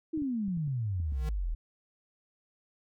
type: exponential sweep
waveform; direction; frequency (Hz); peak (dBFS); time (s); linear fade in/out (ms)
sine; down; 329.6 to 37.18; -29; 0.13-1.55; 10
type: clicks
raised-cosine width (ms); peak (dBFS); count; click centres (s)
5; -33; 7; 0.176 / 0.221 / 0.482 / 0.573 / 0.677 / 1.001 / 1.123
type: tone with exponential growth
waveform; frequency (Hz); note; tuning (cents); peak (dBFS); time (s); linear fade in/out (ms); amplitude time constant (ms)
square; 152.9; D#3; -30; -35; 1.04-1.29; 2; 53
effects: none